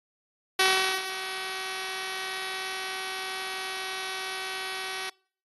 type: tone with ADSR envelope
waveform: 5% pulse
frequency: 379 Hz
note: F#4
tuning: 42 cents sharp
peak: -8 dBFS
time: 0.59-5.1 s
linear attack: 6 ms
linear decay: 430 ms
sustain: -14 dB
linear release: 8 ms
effects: noise-tail reverb RT60 0.5 s tail -24 dB re dry + AAC 32 kbps